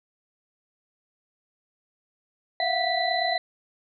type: tone cluster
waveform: sine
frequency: 669 / 706 / 735 / 1969 / 4027 Hz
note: E5 / F5 / F#5 / B6 / B7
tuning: +25 / +19 / -12 / -6 / +33 cents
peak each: -29 dBFS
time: 2.6-3.38 s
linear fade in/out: 2 ms
effects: none